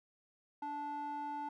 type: tone with band-pass filter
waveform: square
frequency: 291.6 Hz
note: D4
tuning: 12 cents flat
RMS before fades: -41 dBFS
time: 0.62-1.49 s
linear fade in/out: 5 ms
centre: 780 Hz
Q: 5.2
effects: none